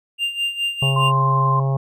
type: tone with tremolo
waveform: triangle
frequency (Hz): 2794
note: F7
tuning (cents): 0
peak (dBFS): -16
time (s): 0.18-1.12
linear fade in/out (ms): 50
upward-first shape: sine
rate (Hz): 4.8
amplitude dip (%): 75
type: harmonic tone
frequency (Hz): 135.8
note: C#3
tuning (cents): -35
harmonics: 1 / 3 / 4 / 5 / 6 / 7 / 8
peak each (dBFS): -17 / -31 / -32 / -32 / -34 / -39 / -34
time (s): 0.82-1.77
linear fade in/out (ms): 5
type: tone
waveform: sine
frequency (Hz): 1046.5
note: C6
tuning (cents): 0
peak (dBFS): -17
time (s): 0.96-1.6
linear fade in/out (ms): 5
effects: none